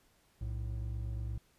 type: tone pair together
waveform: triangle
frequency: 61.42 / 110 Hz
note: B1 / A2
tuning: -9 / 0 cents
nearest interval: minor seventh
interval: 1009 cents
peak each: -35 / -37 dBFS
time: 0.41-1.38 s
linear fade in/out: 5 ms
effects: pink hiss -69 dBFS RMS until 1.58 s + resampled to 32000 Hz